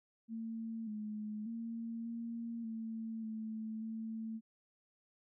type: tone with pitch steps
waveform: sine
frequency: 225.7 / 212.5 / 229.3 / 231.8 / 224.1 / 219.7 / 222.8 Hz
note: A3 / G#3 / A#3 / A#3 / A3 / A3 / A3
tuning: +44 / +40 / -28 / -10 / +32 / -2 / +22 cents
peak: -39 dBFS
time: 0.28-4.41 s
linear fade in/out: 50 ms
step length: 590 ms
effects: none